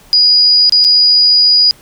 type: tone with dropouts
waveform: sine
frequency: 4907 Hz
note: D#8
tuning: 25 cents flat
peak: -5 dBFS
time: 0.13-1.71 s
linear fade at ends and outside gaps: 0 ms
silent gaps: 0.695-0.723 / 0.842-0.847 s
effects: pink hiss -43 dBFS RMS until 1.81 s